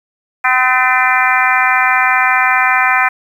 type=harmonic tone with a mistuned harmonic; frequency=255 Hz; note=C4; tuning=44 cents flat; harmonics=3 / 4 / 5 / 6 / 7 / 8 / 9; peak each=-17 / -17 / -17 / -17 / -17 / -17 / -17 dBFS; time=0.44-3.09 s; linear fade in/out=10 ms; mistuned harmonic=9; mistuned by=+68 cents; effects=7-bit